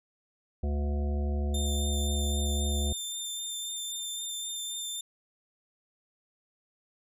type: harmonic tone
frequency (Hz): 72.2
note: D2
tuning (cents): -29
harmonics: 1 / 3 / 5 / 7 / 9 / 10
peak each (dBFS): -27 / -37 / -41 / -44 / -46 / -47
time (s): 0.63-2.93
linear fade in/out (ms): 5
type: tone with vibrato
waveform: 20% pulse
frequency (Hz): 3588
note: A7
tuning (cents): +33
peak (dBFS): -28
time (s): 1.54-5.01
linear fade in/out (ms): 5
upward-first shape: triangle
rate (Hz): 3.8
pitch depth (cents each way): 14
effects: none